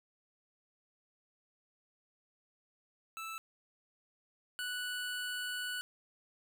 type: tone pair in turn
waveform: 25% pulse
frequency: 1318.5 / 1479.6 Hz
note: E6 / F#6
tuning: 0 / 0 cents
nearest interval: major second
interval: 200 cents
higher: second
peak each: -37 / -33 dBFS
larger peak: second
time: 3.17-3.38 / 4.59-5.81 s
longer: second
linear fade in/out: 0 ms
effects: none